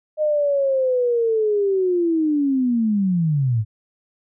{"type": "linear sweep", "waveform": "sine", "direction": "down", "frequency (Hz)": [618, 103], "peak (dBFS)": -16, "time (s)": [0.17, 3.65], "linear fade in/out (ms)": 50, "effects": []}